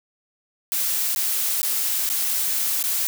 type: noise with dropouts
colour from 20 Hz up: blue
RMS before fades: -23 dBFS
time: 0.72-3.07 s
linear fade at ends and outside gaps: 0 ms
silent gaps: 1.148-1.16 / 1.617-1.63 / 2.091-2.1 / 2.827-2.839 s
effects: none